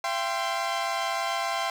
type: chord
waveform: sawtooth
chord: C major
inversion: first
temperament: equal with one note detuned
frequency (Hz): 675.4 / 784 / 1046.5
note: E5 / G5 / C6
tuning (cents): +42 / 0 / 0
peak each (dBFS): -27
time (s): 0.04-1.7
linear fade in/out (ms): 2
effects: low-pass 7000 Hz 12 dB/octave + 8-bit